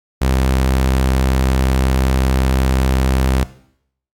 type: tone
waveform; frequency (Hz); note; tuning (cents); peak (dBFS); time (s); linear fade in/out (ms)
sawtooth; 65.41; C2; 0; -9; 0.21-3.44; 10
effects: noise-tail reverb RT60 0.7 s tail -18 dB re dry + AAC 64 kbps